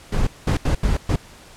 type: noise bursts at uneven times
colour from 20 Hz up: brown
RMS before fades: -18 dBFS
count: 5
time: 0.12-0.27 / 0.47-0.57 / 0.65-0.75 / 0.83-0.97 / 1.09-1.16 s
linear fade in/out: 5 ms
effects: pink hiss -45 dBFS RMS until 1.56 s + low-pass 10000 Hz 12 dB/octave